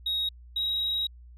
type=tone pair in turn; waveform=sine; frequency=3781 / 3818 Hz; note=A#7 / A#7; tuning=+24 / +41 cents; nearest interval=unison; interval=17 cents; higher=second; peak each=-24 dBFS; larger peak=neither; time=0.06-0.29 / 0.56-1.07 s; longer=second; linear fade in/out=5 ms; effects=tanh soft clip ceiling -23 dBFS + added 60 Hz sine -46 dBFS peak until 1.37 s